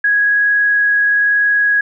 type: tone with frequency modulation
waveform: sine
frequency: 1661.2 Hz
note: G#6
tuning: in tune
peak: -10 dBFS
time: 0.04-1.81 s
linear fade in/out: 5 ms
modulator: 21.1 Hz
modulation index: 0.37
effects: none